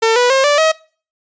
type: tone with pitch steps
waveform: sawtooth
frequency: 449.7 / 490.4 / 534.8 / 583.2 / 636 Hz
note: A4 / B4 / C5 / D5 / D#5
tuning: +38 / -12 / +38 / -12 / +38 cents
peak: -6 dBFS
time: 0.02-0.72 s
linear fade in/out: 10 ms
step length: 140 ms
effects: noise-tail reverb RT60 0.4 s tail -22 dB re dry + resampled to 16000 Hz